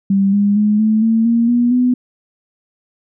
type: tone with pitch steps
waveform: sine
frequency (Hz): 196.2 / 203 / 210 / 217.3 / 224.9 / 232.6 / 240.7 / 249.1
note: G3 / G#3 / G#3 / A3 / A3 / A#3 / B3 / B3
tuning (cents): +2 / -39 / +19 / -21 / +38 / -4 / -44 / +15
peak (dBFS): -10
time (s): 0.1-1.94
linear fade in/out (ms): 5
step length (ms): 230
effects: none